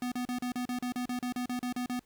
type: tone bursts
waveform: square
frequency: 247.6 Hz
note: B3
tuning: 5 cents sharp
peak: -32 dBFS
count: 15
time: 0.02-1.994 s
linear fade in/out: 2 ms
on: 98 ms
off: 36 ms
effects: pink hiss -68 dBFS RMS until 2.05 s